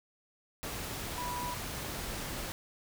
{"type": "tone in noise", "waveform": "sine", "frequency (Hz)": 981, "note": "B5", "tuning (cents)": -12, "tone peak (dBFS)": -36, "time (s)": [1.18, 1.54], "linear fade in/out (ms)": 0, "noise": "pink", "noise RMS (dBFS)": -39, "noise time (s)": [0.63, 2.52], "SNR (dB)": 0, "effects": []}